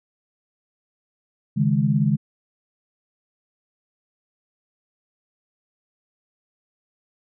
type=chord; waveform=sine; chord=C# suspended second; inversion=none; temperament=just; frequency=138.59 / 155.92 / 207.9 Hz; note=C#3 / D#3 / G#3; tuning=0 / +4 / +2 cents; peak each=-21 dBFS; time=1.56-2.17 s; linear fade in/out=20 ms; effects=none